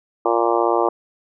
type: harmonic tone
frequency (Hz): 116.6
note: A#2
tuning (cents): +1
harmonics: 3 / 4 / 5 / 6 / 7 / 8 / 9 / 10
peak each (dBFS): -21 / -22 / -23 / -24 / -24 / -25 / -26 / -26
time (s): 0.25-0.89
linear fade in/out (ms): 5
effects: none